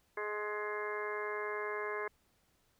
harmonic tone, 210 Hz, G#3, 19 cents sharp, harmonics 2 / 3 / 4 / 5 / 6 / 7 / 8 / 9 / 10, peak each -39 / -47 / -51 / -42 / -48 / -52 / -43 / -56 / -45 dBFS, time 0.17-2.08 s, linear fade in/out 5 ms, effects pink hiss -73 dBFS RMS until 2.79 s

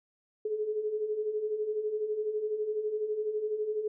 sine beating tone pair, 417.1 / 429.1 Hz, G#4 / A4, +7 / -43 cents, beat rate 12 Hz, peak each -37 / -30 dBFS, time 0.45-3.88 s, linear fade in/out 5 ms, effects none

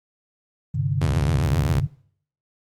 sine chord, G suspended fourth, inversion none, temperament just, 98 / 130.67 / 147 Hz, G2 / C3 / D3, 0 / -2 / +2 cents, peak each -26 / -24 / -24 dBFS, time 0.74-1.87 s, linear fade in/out 10 ms
sawtooth tone with vibrato, 75.2 Hz, D2, 42 cents sharp, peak -18 dBFS, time 1.01-1.8 s, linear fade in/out 5 ms, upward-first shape sine, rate 7.6 Hz, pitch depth 230 cents each way
effects noise-tail reverb RT60 0.6 s tail -23 dB re dry + Opus 32 kbps

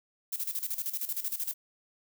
violet noise with tremolo, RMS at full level -32 dBFS, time 0.32-1.54 s, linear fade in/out 10 ms, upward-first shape square, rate 13 Hz, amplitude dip 75%, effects none

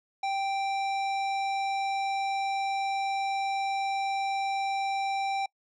sine tone with hard clipping, 784 Hz, G5, in tune, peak -29 dBFS, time 0.23-5.46 s, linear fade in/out 5 ms, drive 16 dB, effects noise-tail reverb RT60 0.1 s tail -26 dB re dry + low-pass 6000 Hz 12 dB/octave

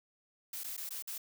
blue noise with dropouts, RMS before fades -41 dBFS, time 0.53-1.18 s, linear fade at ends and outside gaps 5 ms, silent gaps 0.636-0.642 / 0.767-0.776 / 0.892-0.906 / 1.024-1.074 s, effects none

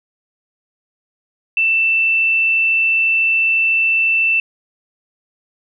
sine tone, 2666 Hz, E7, 19 cents sharp, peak -12 dBFS, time 1.57-4.4 s, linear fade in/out 2 ms, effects none

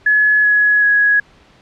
sine tone with pitch steps, 1700 / 1684.4 / 1668.9 Hz, G#6 / G#6 / G#6, +40 / +24 / +8 cents, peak -9 dBFS, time 0.06-1.2 s, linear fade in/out 5 ms, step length 380 ms, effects pink hiss -48 dBFS RMS until 1.61 s + low-pass 4000 Hz 12 dB/octave

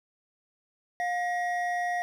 triangle tone pair together, 710 / 1895.5 Hz, F5 / A#6, +28 / +28 cents, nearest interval octave + perfect fourth, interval 1700 cents, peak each -26 / -31 dBFS, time 1-2.02 s, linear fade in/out 0 ms, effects none

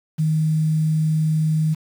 sine tone with quantisation, 156.5 Hz, D#3, 10 cents sharp, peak -16 dBFS, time 0.18-1.75 s, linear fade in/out 20 ms, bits 7, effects none

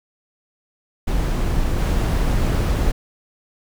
brown noise with level steps, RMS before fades -20 / -18 dBFS, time 1.07-2.92 s, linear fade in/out 10 ms, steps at 1.78 s, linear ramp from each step 20 ms, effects none

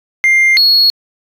triangle tone pair in turn, 2100 / 4333 Hz, C7 / C#8, +6 / -40 cents, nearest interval octave + minor second, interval 1254 cents, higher second, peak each -4 dBFS, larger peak neither, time 0.24-0.57 / 0.57-0.9 s, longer neither, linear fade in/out 0 ms, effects tanh soft clip ceiling -1 dBFS

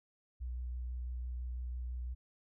sine tone with vibrato, 61.5 Hz, B1, 7 cents flat, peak -37 dBFS, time 0.4-2.15 s, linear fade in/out 20 ms, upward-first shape square, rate 6 Hz, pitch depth 11 cents each way, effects none

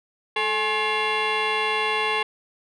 sine tone with frequency modulation, 842 Hz, G#5, 24 cents sharp, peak -19 dBFS, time 0.36-2.23 s, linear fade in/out 5 ms, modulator 639 Hz, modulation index 3.9, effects tanh soft clip ceiling -18 dBFS

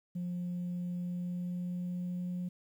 sine tone with pitch glide, 177.1 to 179.05 Hz, F3 to F3, +24 to +43 cents, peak -32 dBFS, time 0.15-2.49 s, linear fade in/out 10 ms, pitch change +19 cents, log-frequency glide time 1-2.32 s, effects tanh soft clip ceiling -32 dBFS + 11-bit

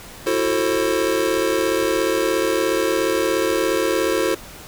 square chord, F# half-diminished seventh, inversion third, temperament just, 333 / 370 / 444 / 532.8 Hz, E4 / F#4 / A4 / C5, +18 / 0 / +16 / +31 cents, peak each -24 dBFS, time 0.26-4.35 s, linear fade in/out 10 ms, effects pink hiss -39 dBFS RMS until 4.67 s

